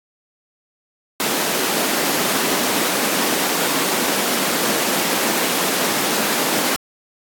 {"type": "high-pass noise", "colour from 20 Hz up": "pink", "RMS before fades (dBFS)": -20, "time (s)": [1.2, 6.76], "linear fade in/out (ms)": 0, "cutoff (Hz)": 210, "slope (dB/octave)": 24, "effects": ["AAC 64 kbps"]}